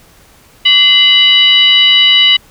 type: tone with frequency modulation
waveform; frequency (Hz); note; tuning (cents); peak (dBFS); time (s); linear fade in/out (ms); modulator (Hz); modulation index
sine; 2960; F#7; 0; -4; 0.65-2.37; 10; 905; 0.8
effects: pink hiss -44 dBFS RMS until 2.5 s

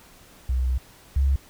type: tone pair in turn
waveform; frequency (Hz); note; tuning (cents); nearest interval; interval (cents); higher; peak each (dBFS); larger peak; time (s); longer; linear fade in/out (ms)
sine; 63.5 / 68.27; B1 / C#2; +49 / -26; minor second; 125; second; -20 / -17; second; 0.49-0.78 / 1.16-1.36; first; 5
effects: pink hiss -51 dBFS RMS until 1.49 s

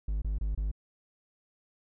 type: tone bursts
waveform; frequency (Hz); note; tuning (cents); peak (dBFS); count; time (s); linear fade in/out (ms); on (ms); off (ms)
triangle; 51.3; G#1; -21; -26; 4; 0.08-0.715; 5; 140; 25
effects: none

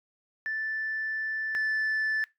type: tone pair in turn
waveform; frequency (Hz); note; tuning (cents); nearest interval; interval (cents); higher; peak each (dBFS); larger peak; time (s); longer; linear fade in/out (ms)
sine; 1760 / 1751.1; A6 / A6; 0 / -9; unison; 9; first; -28 / -23; second; 0.46-1.55 / 1.55-2.24; first; 0
effects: noise-tail reverb RT60 0.2 s tail -22 dB re dry + tanh soft clip ceiling -24 dBFS

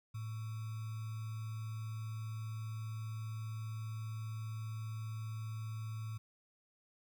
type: tone with sample-and-hold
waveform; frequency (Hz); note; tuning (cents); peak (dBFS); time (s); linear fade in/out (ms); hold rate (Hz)
sine; 110; A2; 0; -39; 0.14-6.18; 10; 1225
effects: none

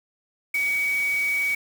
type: tone in noise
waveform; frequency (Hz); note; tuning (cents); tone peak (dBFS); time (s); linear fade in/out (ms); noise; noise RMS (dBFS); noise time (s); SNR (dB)
sine; 2261; C#7; +34; -21; 0.54-1.55; 5; white; -38; 0.54-1.55; +14
effects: none

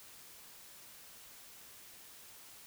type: silence
effects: white hiss -55 dBFS RMS until 2.66 s

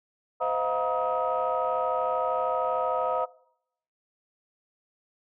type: tone cluster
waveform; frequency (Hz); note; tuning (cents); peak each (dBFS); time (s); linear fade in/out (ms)
sine; 513 / 638 / 711 / 950 / 1265; C5 / D#5 / F5 / A#5 / D#6; -34 / +43 / +31 / +33 / +28; -30; 0.4-3.26; 20
effects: noise-tail reverb RT60 0.7 s tail -20 dB re dry + tanh soft clip ceiling -16 dBFS

